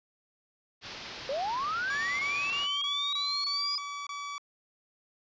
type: low-pass noise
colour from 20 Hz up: white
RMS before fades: -43 dBFS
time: 0.81-2.68 s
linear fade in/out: 50 ms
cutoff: 5300 Hz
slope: 48 dB/octave
type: linear sweep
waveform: sine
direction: up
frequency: 513 to 4978 Hz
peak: -29 dBFS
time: 1.29-3.78 s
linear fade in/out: 2 ms
type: tone bursts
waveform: sawtooth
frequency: 1145 Hz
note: D6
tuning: 44 cents flat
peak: -32 dBFS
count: 8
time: 1.9-4.381 s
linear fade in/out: 2 ms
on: 290 ms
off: 23 ms
effects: resampled to 16000 Hz